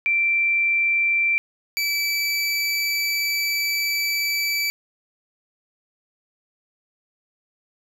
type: tone pair in turn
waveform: sine / 25% pulse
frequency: 2349 / 2311 Hz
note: D7 / D7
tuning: 0 / -28 cents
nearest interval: unison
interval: 28 cents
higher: first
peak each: -17 dBFS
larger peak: neither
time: 0.06-1.38 / 1.77-4.7 s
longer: second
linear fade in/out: 0 ms
effects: none